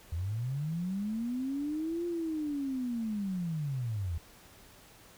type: linear two-way sweep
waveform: sine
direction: up then down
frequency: 77.78 to 349.2 to 77.78 Hz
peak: -31 dBFS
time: 0.12-4.18 s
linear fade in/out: 5 ms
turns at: 2.06 s
effects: pink hiss -56 dBFS RMS until 5.17 s